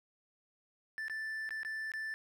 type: tone with dropouts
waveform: triangle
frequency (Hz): 1763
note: A6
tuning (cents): +3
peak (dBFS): -35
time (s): 0.98-2.14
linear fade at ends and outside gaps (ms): 0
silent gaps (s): 1.082-1.098 / 1.491-1.507 / 1.632-1.649 / 1.918-1.937
effects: none